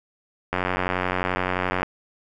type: click train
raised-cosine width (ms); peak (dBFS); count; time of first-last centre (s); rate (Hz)
0.5; -8; 120; 0.53-1.831; 91.5
effects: none